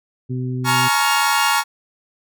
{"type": "harmonic tone", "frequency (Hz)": 126.9, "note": "B2", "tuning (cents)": 47, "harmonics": [1, 2, 3], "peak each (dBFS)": [-22, -27, -33], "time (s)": [0.29, 0.89], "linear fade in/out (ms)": 20}
{"type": "chord", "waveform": "sawtooth", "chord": "Bb minor seventh", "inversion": "third", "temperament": "equal with one note detuned", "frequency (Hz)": [849.5, 932.3, 1108.7, 1396.9], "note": ["Ab5", "Bb5", "Db6", "F6"], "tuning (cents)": [39, 0, 0, 0], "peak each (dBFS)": -17, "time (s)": [0.64, 1.64], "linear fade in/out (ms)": 50}
{"effects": []}